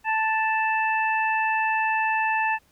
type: harmonic tone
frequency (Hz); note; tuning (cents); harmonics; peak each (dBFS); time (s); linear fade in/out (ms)
880; A5; 0; 1 / 2 / 3; -23 / -26 / -28; 0.04-2.59; 50
effects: pink hiss -62 dBFS RMS until 2.71 s